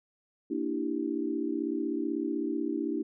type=chord; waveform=sine; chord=E half-diminished seventh; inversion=second; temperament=equal; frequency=233.1 / 293.7 / 329.6 / 392 Hz; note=Bb3 / D4 / E4 / G4; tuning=0 / 0 / 0 / 0 cents; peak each=-37 / -32 / -33 / -37 dBFS; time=0.5-3.03 s; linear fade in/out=10 ms; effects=none